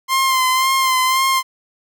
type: tone with vibrato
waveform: sawtooth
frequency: 1046.5 Hz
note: C6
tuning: in tune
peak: -10 dBFS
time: 0.08-1.43 s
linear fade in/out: 50 ms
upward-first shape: sine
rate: 1.9 Hz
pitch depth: 34 cents each way
effects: none